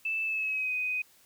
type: tone with pitch glide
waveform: sine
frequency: 2637 to 2502 Hz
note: E7 to D#7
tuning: 0 to +9 cents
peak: -28 dBFS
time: 0.05-1.02 s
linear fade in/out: 5 ms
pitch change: -91 cents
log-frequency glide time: 0.24-0.73 s
effects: white hiss -61 dBFS RMS until 1.25 s